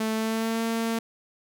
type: tone with pitch glide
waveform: sawtooth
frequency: 220 to 227.5 Hz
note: A3 to A#3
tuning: 0 to -42 cents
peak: -21 dBFS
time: 0-0.99 s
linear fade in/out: 5 ms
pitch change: +58 cents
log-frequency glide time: 0.14-0.62 s
effects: none